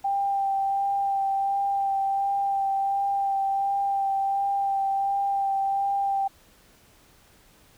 sine tone with vibrato, 789 Hz, G5, 11 cents sharp, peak -22 dBFS, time 0.04-6.28 s, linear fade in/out 10 ms, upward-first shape sine, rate 1.4 Hz, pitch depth 14 cents each way, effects pink hiss -57 dBFS RMS until 7.77 s

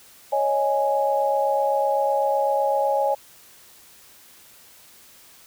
sine chord, C# suspended second, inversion none, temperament equal, 554.4 / 622.3 / 830.6 Hz, C#5 / D#5 / G#5, 0 / 0 / 0 cents, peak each -22 / -26 / -22 dBFS, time 0.32-3.15 s, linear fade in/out 10 ms, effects white hiss -50 dBFS RMS until 5.46 s

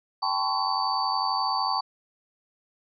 sine tone cluster, 783 / 876 / 1028 / 1119 / 4568 Hz, G5 / A5 / C6 / C#6 / D8, -2 / -8 / -31 / +16 / -49 cents, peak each -30 dBFS, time 0.22-1.81 s, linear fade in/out 10 ms, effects none

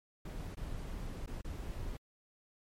brown noise with dropouts, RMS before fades -41 dBFS, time 0.25-1.97 s, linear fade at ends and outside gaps 5 ms, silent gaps 0.549-0.57 / 1.261-1.274 / 1.413-1.445 s, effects MP3 64 kbps

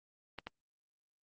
clicks, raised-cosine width 0.3 ms, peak -25 dBFS, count 2, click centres 0.387 / 0.47 s, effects Opus 24 kbps

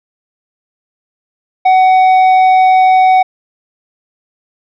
sine tone with tanh clipping, 749 Hz, F#5, 21 cents sharp, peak -6 dBFS, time 1.65-3.23 s, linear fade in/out 10 ms, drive 7 dB, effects none

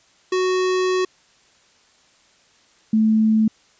square / sine tone pair in turn, 370 / 218.7 Hz, F#4 / A3, 0 / -10 cents, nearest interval major sixth, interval 910 cents, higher first, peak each -18 / -13 dBFS, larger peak second, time 0.32-1.05 / 2.93-3.48 s, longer first, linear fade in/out 5 ms, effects white hiss -56 dBFS RMS until 3.79 s + resampled to 16000 Hz

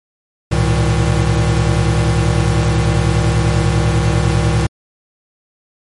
square tone cluster, 66.2 / 108.4 / 118.5 / 159.1 Hz, C2 / A2 / A#2 / D#3, +21 / -25 / +29 / +39 cents, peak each -18 dBFS, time 0.51-4.67 s, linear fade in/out 10 ms, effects MP3 48 kbps

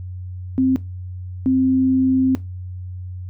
sine tone bursts at uneven times, 261.6 Hz, C4, in tune, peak -13 dBFS, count 2, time 0.58-0.76 / 1.46-2.35 s, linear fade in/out 0 ms, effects noise-tail reverb RT60 0.2 s tail -17 dB re dry + added 91 Hz sine -28 dBFS peak until 3.29 s

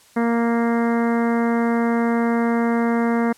harmonic tone, 233.1 Hz, A#3, in tune, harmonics 1 / 2 / 3 / 4 / 5 / 6 / 7 / 8 / 9, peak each -18 / -24 / -28 / -30 / -32 / -34 / -35 / -36 / -37 dBFS, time 0.16-3.33 s, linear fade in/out 10 ms, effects white hiss -52 dBFS RMS until 3.37 s + low-pass 11000 Hz 12 dB/octave

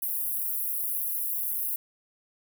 pink high-pass noise, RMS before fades -30 dBFS, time 0.02-1.76 s, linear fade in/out 5 ms, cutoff 11000 Hz, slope 48 dB/octave, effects none

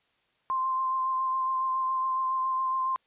sine tone with vibrato, 1046.5 Hz, C6, in tune, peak -25 dBFS, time 0.5-2.96 s, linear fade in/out 0 ms, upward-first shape sine, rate 7.2 Hz, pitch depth 15 cents each way, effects white hiss -70 dBFS RMS until 3.06 s + resampled to 8000 Hz

